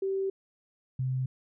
sine tone pair in turn, 387 / 129.67 Hz, G4 / C3, -22 / -15 cents, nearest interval octave + perfect fifth, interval 1893 cents, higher first, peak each -27 dBFS, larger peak neither, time 0.02-0.3 / 0.99-1.26 s, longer first, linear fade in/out 5 ms, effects none

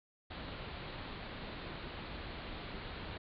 pink low-pass noise, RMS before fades -45 dBFS, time 0.3-3.18 s, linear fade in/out 10 ms, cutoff 4400 Hz, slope 96 dB/octave, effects none

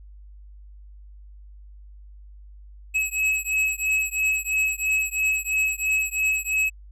square beating tone pair, 2568 / 2571 Hz, E7 / E7, -46 / -44 cents, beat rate 3 Hz, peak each -25 dBFS, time 2.94-6.7 s, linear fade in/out 20 ms, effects added 50 Hz sine -42 dBFS peak until 6.91 s + low-pass 12000 Hz 12 dB/octave

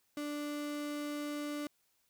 35% pulse tone, 293.7 Hz, D4, in tune, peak -35 dBFS, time 0.17-1.67 s, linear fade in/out 2 ms, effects white hiss -75 dBFS RMS until 2.09 s

